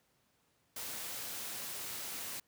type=noise; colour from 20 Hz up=white; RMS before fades=-42 dBFS; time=0.76-2.4 s; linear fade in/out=5 ms; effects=pink hiss -74 dBFS RMS until 2.47 s + high-pass 80 Hz 12 dB/octave